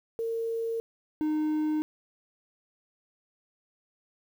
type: tone pair in turn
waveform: sine / triangle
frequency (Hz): 456.5 / 307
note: A#4 / D#4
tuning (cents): -36 / -23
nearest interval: perfect fifth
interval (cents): 687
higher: first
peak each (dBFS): -28 / -23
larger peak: second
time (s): 0.19-0.8 / 1.21-1.82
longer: neither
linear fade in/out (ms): 0
effects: 9-bit